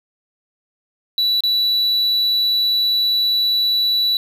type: tone with dropouts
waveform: triangle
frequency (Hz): 3945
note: B7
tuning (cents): -3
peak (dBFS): -13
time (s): 1.18-4.17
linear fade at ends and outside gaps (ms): 1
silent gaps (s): 1.406-1.436
effects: none